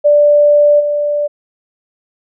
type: tone with level steps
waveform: sine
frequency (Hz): 587.3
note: D5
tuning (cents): 0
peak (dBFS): -5 / -12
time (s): 0.04-1.28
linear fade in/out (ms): 20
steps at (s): 0.79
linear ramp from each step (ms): 20
effects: none